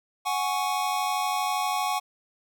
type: chord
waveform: square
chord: F# suspended second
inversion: none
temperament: just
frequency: 740 / 832.5 / 1110 Hz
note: F#5 / G#5 / C#6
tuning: 0 / +4 / +2 cents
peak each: -30 dBFS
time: 0.25-2 s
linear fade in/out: 20 ms
effects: none